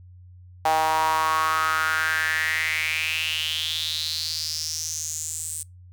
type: tone with high-pass filter sweep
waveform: sawtooth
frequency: 158.2 Hz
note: D#3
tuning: 29 cents sharp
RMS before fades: -25 dBFS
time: 0.65-5.63 s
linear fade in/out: 5 ms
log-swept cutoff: 780 to 8600 Hz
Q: 6.1
effects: noise-tail reverb RT60 0.2 s tail -25 dB re dry + added 90 Hz sine -44 dBFS peak until 5.92 s